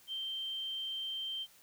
sine tone, 3136 Hz, G7, in tune, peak -36 dBFS, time 0.07-1.47 s, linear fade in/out 50 ms, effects white hiss -62 dBFS RMS until 1.62 s

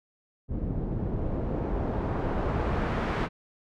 pink noise with low-pass filter sweep, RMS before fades -29 dBFS, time 0.48-3.29 s, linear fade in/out 50 ms, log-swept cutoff 280 to 1900 Hz, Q 0.78, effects none

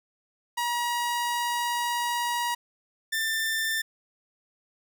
sawtooth tone pair in turn, 956 / 1784 Hz, A#5 / A6, +43 / +23 cents, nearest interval major seventh, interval 1080 cents, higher second, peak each -22 dBFS, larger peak neither, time 0.57-2.55 / 3.12-3.82 s, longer first, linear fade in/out 10 ms, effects none

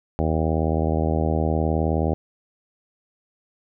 harmonic tone, 79.3 Hz, D#2, 33 cents sharp, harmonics 1 / 2 / 3 / 4 / 5 / 6 / 7 / 8 / 9 / 10, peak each -23 / -26 / -28 / -29 / -30 / -31 / -31 / -32 / -33 / -33 dBFS, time 0.19-2.14 s, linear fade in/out 0 ms, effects none

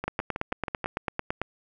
two click trains, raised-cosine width 0.5 ms, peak -12 / -16 dBFS, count 13 / 6, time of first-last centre 0.08-1.416 / 0.04-0.843 s, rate 8.98 / 6.23 Hz, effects none

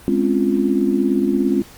sine chord, Db major seventh, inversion second, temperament just, 207.9 / 259.9 / 277.2 / 346.5 Hz, Ab3 / C4 / Db4 / F4, +2 / -11 / 0 / -14 cents, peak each -20 dBFS, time 0.08-1.62 s, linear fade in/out 0 ms, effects pink hiss -43 dBFS RMS until 1.77 s + Opus 32 kbps

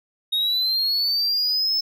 triangle linear sweep, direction up, 3729 to 5274 Hz, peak -18 dBFS, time 0.32-1.81 s, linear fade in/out 10 ms, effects none

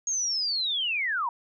sine linear sweep, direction down, 6610 to 900 Hz, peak -25 dBFS, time 0.07-1.29 s, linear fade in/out 2 ms, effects none

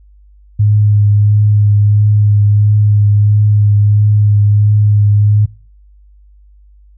sine tone with vibrato, 104.1 Hz, G#2, 5 cents sharp, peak -6 dBFS, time 0.59-5.46 s, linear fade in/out 10 ms, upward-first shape triangle, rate 1.5 Hz, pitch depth 19 cents each way, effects noise-tail reverb RT60 0.4 s tail -23 dB re dry + added 50 Hz sine -40 dBFS peak until 6.97 s

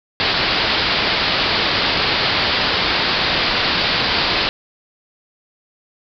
white low-pass noise, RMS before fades -18 dBFS, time 0.2-4.49 s, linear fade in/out 0 ms, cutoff 4900 Hz, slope 96 dB/octave, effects none

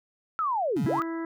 sine linear two-way sweep, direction down then up, 1346 to 105.7 to 1346 Hz, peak -24 dBFS, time 0.39-1.02 s, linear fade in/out 0 ms, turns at 0.85 s
25% pulse tone, 140.7 Hz, C#3, 26 cents sharp, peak -32 dBFS, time 0.76-1 s, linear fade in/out 5 ms
harmonic tone, 329.6 Hz, E4, in tune, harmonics 1 / 2 / 3 / 4 / 5 / 6, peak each -30 / -44 / -41 / -44 / -45 / -47 dBFS, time 0.86-1.25 s, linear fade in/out 2 ms
effects none

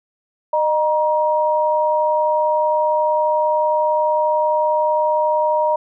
sine tone pair together, 612 / 947.1 Hz, D#5 / A#5, -29 / +27 cents, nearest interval minor sixth, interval 756 cents, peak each -17 / -17 dBFS, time 0.53-5.76 s, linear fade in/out 5 ms, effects none

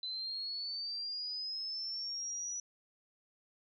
sine linear sweep, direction up, 4013 to 5900 Hz, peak -37 dBFS, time 0.03-2.6 s, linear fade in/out 2 ms, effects none

